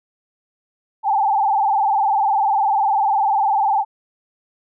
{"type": "tone with vibrato", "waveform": "sine", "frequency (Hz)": 830.6, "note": "G#5", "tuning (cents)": 0, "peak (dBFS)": -14, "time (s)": [1.03, 3.85], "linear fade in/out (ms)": 50, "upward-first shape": "sine", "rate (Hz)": 20, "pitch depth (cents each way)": 130, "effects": []}